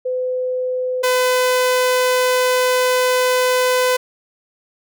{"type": "tone pair in turn", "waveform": ["sine", "sawtooth"], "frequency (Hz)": [507, 504.7], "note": ["B4", "B4"], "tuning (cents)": [45, 38], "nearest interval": "unison", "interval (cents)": 7, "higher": "first", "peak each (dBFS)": [-18, -10], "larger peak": "second", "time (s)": [[0.05, 1.03], [1.03, 3.97]], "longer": "second", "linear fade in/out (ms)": 10, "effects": []}